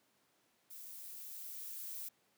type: noise with level ramp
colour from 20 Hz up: violet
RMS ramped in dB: -51 to -44 dBFS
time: 0.7-2.09 s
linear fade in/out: 10 ms
effects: pink hiss -74 dBFS RMS until 2.37 s + high-pass 200 Hz 12 dB/octave